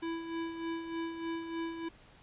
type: tone with tremolo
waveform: square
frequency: 330.8 Hz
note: E4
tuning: 6 cents sharp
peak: -34 dBFS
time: 0.02-1.89 s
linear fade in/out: 10 ms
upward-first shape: sine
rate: 3.3 Hz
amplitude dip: 55%
effects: pink hiss -59 dBFS RMS until 2.22 s + resampled to 8000 Hz